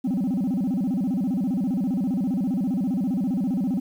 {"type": "tone with vibrato", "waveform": "sine", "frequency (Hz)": 221.8, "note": "A3", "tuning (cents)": 14, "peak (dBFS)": -19, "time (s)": [0.04, 3.8], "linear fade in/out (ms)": 10, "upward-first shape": "square", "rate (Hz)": 15, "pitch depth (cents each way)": 280, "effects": ["tanh soft clip ceiling -20 dBFS", "9-bit"]}